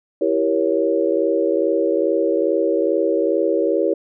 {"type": "chord", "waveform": "sine", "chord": "E diminished seventh", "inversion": "none", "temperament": "equal with one note detuned", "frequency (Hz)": [329.6, 392, 472.1, 554.4], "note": ["E4", "G4", "Bb4", "Db5"], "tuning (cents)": [0, 0, 22, 0], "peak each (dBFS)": -21, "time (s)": [0.21, 3.94], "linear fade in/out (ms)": 5, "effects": []}